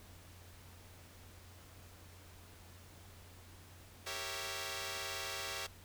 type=chord; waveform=5% pulse; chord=G diminished seventh; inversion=none; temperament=equal; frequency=392 / 466.2 / 554.4 / 659.3 Hz; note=G4 / Bb4 / Db5 / Fb5; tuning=0 / 0 / 0 / 0 cents; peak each=-34 / -36 / -33 / -34 dBFS; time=4.06-5.67 s; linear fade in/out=10 ms; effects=added 89 Hz sine -57 dBFS peak until 5.84 s + pink hiss -59 dBFS RMS until 5.84 s